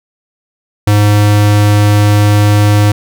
square tone, 103.83 Hz, G#2, in tune, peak -6 dBFS, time 0.87-2.92 s, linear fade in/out 5 ms, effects none

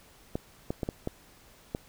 clicks, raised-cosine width 2 ms, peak -17 dBFS, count 6, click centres 0.355 / 0.705 / 0.832 / 0.889 / 1.074 / 1.749 s, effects pink hiss -57 dBFS RMS until 1.88 s

